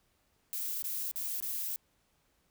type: noise with dropouts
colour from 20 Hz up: violet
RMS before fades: -36 dBFS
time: 0.53-1.76 s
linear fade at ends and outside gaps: 0 ms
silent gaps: 0.822-0.842 / 1.113-1.159 / 1.402-1.425 s
effects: pink hiss -73 dBFS RMS until 2.5 s